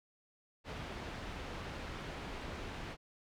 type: low-pass noise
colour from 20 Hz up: pink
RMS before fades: -44 dBFS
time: 0.64-2.97 s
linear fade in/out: 50 ms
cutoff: 3300 Hz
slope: 12 dB/octave
effects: none